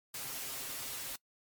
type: noise with comb filter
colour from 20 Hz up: white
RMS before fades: -41 dBFS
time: 0.14-1.16 s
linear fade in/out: 5 ms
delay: 7.5 ms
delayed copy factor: +0.8
effects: noise-tail reverb RT60 0.1 s tail -23 dB re dry + MP3 96 kbps